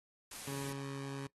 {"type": "noise", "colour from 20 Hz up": "white", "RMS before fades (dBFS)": -47, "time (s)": [0.31, 0.73], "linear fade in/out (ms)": 5}
{"type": "tone with pitch glide", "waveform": "20% pulse", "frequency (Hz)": [138.59, 137.71], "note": ["C#3", "C#3"], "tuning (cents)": [0, -11], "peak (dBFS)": -35, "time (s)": [0.47, 1.27], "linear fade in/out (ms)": 5, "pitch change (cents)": -11, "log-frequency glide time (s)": [0.67, 0.93]}
{"effects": ["noise-tail reverb RT60 0.1 s tail -20 dB re dry", "AAC 32 kbps"]}